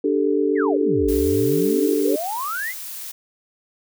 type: chord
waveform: sine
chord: D suspended fourth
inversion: none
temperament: equal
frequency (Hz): 293.7 / 392 / 440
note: D4 / G4 / A4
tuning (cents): 0 / 0 / 0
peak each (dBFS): -21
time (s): 0.04-2.16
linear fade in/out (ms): 5
type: exponential two-way sweep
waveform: sine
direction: down then up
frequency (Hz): 2217 to 53.9 to 2172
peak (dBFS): -24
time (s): 0.55-2.74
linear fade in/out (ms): 50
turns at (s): 1.08
type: noise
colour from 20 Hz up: blue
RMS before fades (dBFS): -33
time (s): 1.08-3.12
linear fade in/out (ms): 10
effects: none